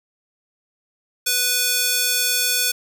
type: tone with high-pass filter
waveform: square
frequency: 493.9 Hz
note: B4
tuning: in tune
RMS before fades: -20 dBFS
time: 1.26-2.72 s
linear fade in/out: 10 ms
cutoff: 3500 Hz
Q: 0.51
effects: none